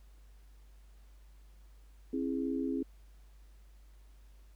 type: chord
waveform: sine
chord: C augmented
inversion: none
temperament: equal with one note detuned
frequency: 267.4 / 329.6 / 415.3 Hz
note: C4 / E4 / G#4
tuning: +38 / 0 / 0 cents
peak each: -33 / -37 / -39 dBFS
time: 2.13-2.83 s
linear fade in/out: 5 ms
effects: added 50 Hz sine -54 dBFS peak until 4.55 s + pink hiss -70 dBFS RMS until 4.55 s